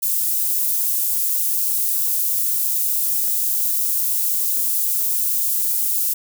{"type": "high-pass noise", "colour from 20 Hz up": "white", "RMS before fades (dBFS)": -20, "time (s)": [0.02, 6.14], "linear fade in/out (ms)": 10, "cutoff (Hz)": 11000, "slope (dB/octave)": 12, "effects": []}